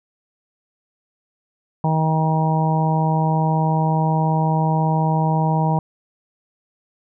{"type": "harmonic tone", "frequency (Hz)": 158.5, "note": "D#3", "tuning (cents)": 32, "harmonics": [1, 2, 3, 4, 5, 6], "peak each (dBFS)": [-17, -30, -30, -28, -24, -24], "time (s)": [1.84, 5.79], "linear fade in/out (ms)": 2, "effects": []}